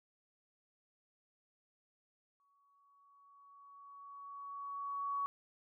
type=tone with exponential growth; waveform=sine; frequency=1124 Hz; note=C#6; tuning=24 cents sharp; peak=-33 dBFS; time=2.4-5.26 s; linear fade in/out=0 ms; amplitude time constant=620 ms; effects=none